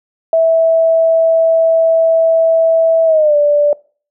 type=tone with pitch glide; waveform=sine; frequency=654 to 586 Hz; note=E5 to D5; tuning=-14 to -4 cents; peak=-7 dBFS; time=0.33-3.73 s; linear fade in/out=2 ms; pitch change=-190 cents; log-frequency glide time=3.05-3.36 s; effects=noise-tail reverb RT60 0.4 s tail -23 dB re dry

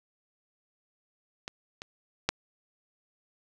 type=clicks; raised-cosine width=0.2 ms; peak=-19 / -22 / -7 dBFS; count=3; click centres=1.479 / 1.819 / 2.29 s; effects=none

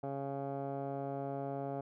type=tone with low-pass filter; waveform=15% pulse; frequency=138.5 Hz; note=C#3; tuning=1 cent flat; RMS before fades=-39 dBFS; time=0.03-1.81 s; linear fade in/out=5 ms; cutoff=790 Hz; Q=6.2; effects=none

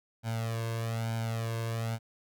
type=tone with flanger; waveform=sawtooth; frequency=114 Hz; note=A#2; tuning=38 cents flat; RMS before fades=-33 dBFS; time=0.23-1.99 s; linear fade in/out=50 ms; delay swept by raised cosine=1.3 to 1.87 ms; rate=1.1 Hz; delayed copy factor=+0.9; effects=none

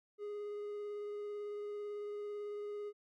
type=tone with vibrato; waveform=triangle; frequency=414 Hz; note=G#4; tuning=5 cents flat; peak=-38 dBFS; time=0.18-2.93 s; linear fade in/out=50 ms; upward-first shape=triangle; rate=18 Hz; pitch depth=14 cents each way; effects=none

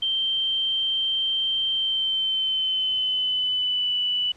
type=tone with pitch glide; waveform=sine; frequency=3136 to 2970 Hz; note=G7 to F#7; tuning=0 to +6 cents; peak=-21 dBFS; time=0.02-4.32 s; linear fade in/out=5 ms; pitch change=-94 cents; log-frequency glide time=1.71-3.97 s; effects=pink hiss -54 dBFS RMS until 4.36 s + low-pass 6000 Hz 12 dB/octave

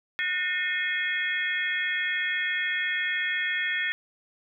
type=tone cluster; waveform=sine; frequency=1460 / 1812 / 2146 / 2506 / 3319 Hz; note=F#6 / A#6 / C7 / D#7 / G#7; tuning=-24 / -50 / +43 / +12 / -2 cents; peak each=-36 / -27 / -32 / -36 / -35 dBFS; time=0.19-3.92 s; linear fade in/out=0 ms; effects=none

